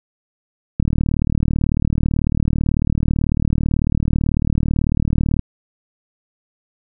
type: click train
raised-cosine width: 5 ms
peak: -5 dBFS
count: 176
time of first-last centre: 0.8-5.393 s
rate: 38.1 Hz
effects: none